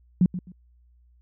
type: tone with echo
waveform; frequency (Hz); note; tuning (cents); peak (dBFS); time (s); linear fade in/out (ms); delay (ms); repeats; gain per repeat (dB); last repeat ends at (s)
sine; 180.6; F#3; -42; -14; 0.21-0.26; 2; 130; 2; -13; 0.52
effects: added 60 Hz sine -55 dBFS peak until 1.21 s